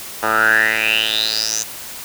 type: tone with band-pass filter sweep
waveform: 10% pulse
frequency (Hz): 110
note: A2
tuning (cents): 0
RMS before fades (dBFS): -17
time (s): 0.22-1.64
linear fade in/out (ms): 20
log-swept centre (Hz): 1100 to 6700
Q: 8.1
effects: white hiss -32 dBFS RMS until 2.04 s